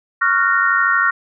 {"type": "chord", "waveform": "sine", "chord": "Gb major seventh", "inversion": "second", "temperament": "just", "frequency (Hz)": [1110, 1387.5, 1480, 1850], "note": ["Db6", "F6", "Gb6", "Bb6"], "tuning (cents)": [2, -12, 0, -14], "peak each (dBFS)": [-20, -16, -20, -18], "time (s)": [0.21, 1.11], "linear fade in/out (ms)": 10, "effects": []}